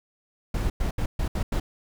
brown noise bursts at uneven times, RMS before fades -25 dBFS, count 6, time 0.54-0.7 / 0.8-0.91 / 0.98-1.06 / 1.19-1.28 / 1.35-1.43 / 1.52-1.6 s, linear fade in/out 5 ms, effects none

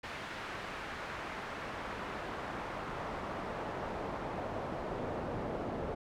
brown noise with band-pass filter sweep, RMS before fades -40 dBFS, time 0.03-5.95 s, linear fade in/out 10 ms, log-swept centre 2000 to 580 Hz, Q 0.91, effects none

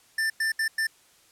square tone bursts at uneven times, 1780 Hz, A6, 20 cents sharp, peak -24 dBFS, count 4, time 0.18-0.3 / 0.4-0.52 / 0.59-0.68 / 0.78-0.87 s, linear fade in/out 5 ms, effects white hiss -59 dBFS RMS until 1.31 s + low-pass 11000 Hz 12 dB/octave

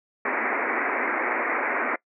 white band-pass noise, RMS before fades -26 dBFS, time 0.25-1.96 s, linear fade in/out 5 ms, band 230 to 2300 Hz, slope 96 dB/octave, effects noise-tail reverb RT60 0.1 s tail -22 dB re dry

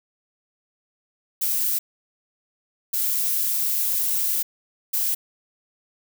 violet noise bursts at uneven times, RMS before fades -23 dBFS, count 3, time 1.41-1.79 / 2.93-4.43 / 4.93-5.15 s, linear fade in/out 10 ms, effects none

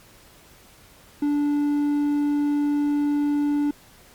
triangle tone, 291.2 Hz, D4, 15 cents flat, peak -17 dBFS, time 1.22-3.71 s, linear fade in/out 5 ms, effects pink hiss -51 dBFS RMS until 4.14 s + MP3 96 kbps

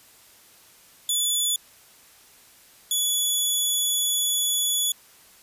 15% pulse tone pair in turn, 3455 / 3415 Hz, A7 / G#7, -32 / +48 cents, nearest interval unison, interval 20 cents, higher first, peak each -14 dBFS, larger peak neither, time 1.09-1.56 / 2.91-4.92 s, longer second, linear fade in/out 2 ms, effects white hiss -53 dBFS RMS until 5.42 s + resampled to 32000 Hz

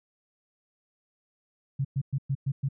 sine tone bursts, 136.5 Hz, C#3, 26 cents flat, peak -24 dBFS, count 6, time 1.79-2.688 s, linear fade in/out 10 ms, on 58 ms, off 110 ms, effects none

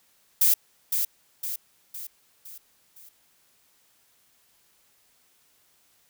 violet noise with echo, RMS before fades -19 dBFS, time 0.41-0.54 s, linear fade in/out 5 ms, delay 510 ms, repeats 5, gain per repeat -6 dB, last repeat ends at 3.09 s, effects white hiss -64 dBFS RMS until 6.09 s

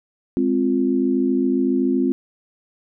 sine chord, F minor, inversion first, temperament equal, 207.7 / 261.6 / 349.2 Hz, Ab3 / C4 / F4, 0 / 0 / 0 cents, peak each -24 / -18 / -22 dBFS, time 0.37-2.12 s, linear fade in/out 0 ms, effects none

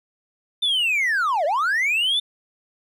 triangle linear two-way sweep, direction down then up, 3593 to 554.4 to 3593 Hz, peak -16 dBFS, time 0.62-2.2 s, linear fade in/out 10 ms, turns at 1.45 s, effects tanh soft clip ceiling -12 dBFS

